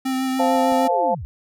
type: tone with vibrato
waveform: square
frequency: 261.6 Hz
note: C4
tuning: in tune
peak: -21 dBFS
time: 0.05-0.88 s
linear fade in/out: 10 ms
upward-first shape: triangle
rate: 6.7 Hz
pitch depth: 19 cents each way
type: chord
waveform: sine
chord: F major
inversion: second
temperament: just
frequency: 523.8 / 698.5 / 873.1 Hz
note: C5 / F5 / A5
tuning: +2 / 0 / -14 cents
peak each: -21 dBFS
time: 0.39-1.15 s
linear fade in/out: 10 ms
type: clicks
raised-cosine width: 3 ms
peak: -38 / -28 dBFS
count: 2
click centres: 0.556 / 0.722 s
type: linear sweep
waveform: sine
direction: down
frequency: 557 to 54.6 Hz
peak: -28 dBFS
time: 0.85-1.25 s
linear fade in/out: 0 ms
effects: none